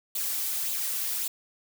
blue noise with flanger, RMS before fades -30 dBFS, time 0.15-1.28 s, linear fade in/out 5 ms, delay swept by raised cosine 0.26 to 2.66 ms, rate 1.8 Hz, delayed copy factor +0.5, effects none

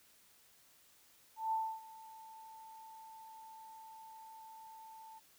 sine tone with ADSR envelope, 887 Hz, A5, 14 cents sharp, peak -31 dBFS, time 1.36-5.2 s, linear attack 160 ms, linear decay 280 ms, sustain -20 dB, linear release 23 ms, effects white hiss -66 dBFS RMS until 5.38 s

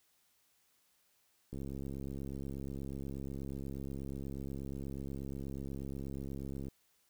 click train, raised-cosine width 3 ms, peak -30 dBFS, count 353, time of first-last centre 1.53-6.684 s, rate 68.3 Hz, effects white hiss -73 dBFS RMS until 7.09 s

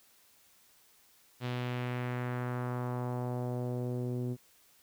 sawtooth tone with low-pass filter sweep, 123.7 Hz, B2, 3 cents sharp, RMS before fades -35 dBFS, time 1.4-4.37 s, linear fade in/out 50 ms, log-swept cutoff 3700 to 330 Hz, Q 1.6, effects white hiss -64 dBFS RMS until 4.82 s

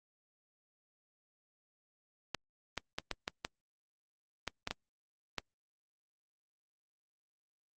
clicks, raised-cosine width 0.2 ms, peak -17 dBFS, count 10, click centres 2.347 / 2.777 / 2.985 / 3.113 / 3.279 / 3.449 / 4.477 / 4.674 / 4.71 / 5.383 s, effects Opus 48 kbps

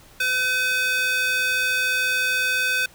square tone with high-pass filter, 507 Hz, B4, 45 cents sharp, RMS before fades -22 dBFS, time 0.2-2.86 s, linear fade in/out 5 ms, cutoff 1900 Hz, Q 5.7, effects pink hiss -50 dBFS RMS until 2.94 s

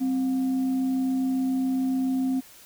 sine tone with frequency modulation, 261.6 Hz, C4, in tune, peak -22 dBFS, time 0-2.41 s, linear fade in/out 20 ms, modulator 456 Hz, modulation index 0.21, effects white hiss -50 dBFS RMS until 2.65 s

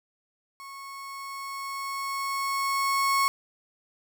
35% pulse tone with level ramp, 1099 Hz, C#6, 15 cents flat, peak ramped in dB -39 to -19 dBFS, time 0.6-3.28 s, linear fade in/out 0 ms, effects none

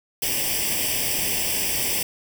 white noise with comb filter, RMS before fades -24 dBFS, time 0.22-2.03 s, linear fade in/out 5 ms, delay 0.37 ms, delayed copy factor +0.9, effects none

